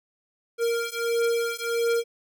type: beating tone pair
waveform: square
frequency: 465.3 / 466.8 Hz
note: A#4 / A#4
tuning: -3 / +2 cents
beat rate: 1.5 Hz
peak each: -27 dBFS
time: 0.58-2.04 s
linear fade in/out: 50 ms
effects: none